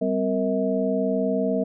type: tone cluster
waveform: sine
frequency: 196.6 / 256.4 / 464.4 / 641 Hz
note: G3 / C4 / A#4 / E5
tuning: +5 / -35 / -7 / -49 cents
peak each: -26 dBFS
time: 0.01-1.64 s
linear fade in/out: 10 ms
effects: none